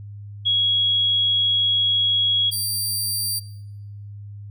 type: tone pair in turn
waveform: sine / 15% pulse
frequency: 3322 / 4698 Hz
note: G#7 / D8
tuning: 0 / 0 cents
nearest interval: tritone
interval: 600 cents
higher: second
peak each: -16 dBFS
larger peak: neither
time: 0.45-2.51 / 2.51-3.4 s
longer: first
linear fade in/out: 20 ms
effects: noise-tail reverb RT60 0.8 s tail -17 dB re dry + added 102 Hz sine -34 dBFS peak until 4.5 s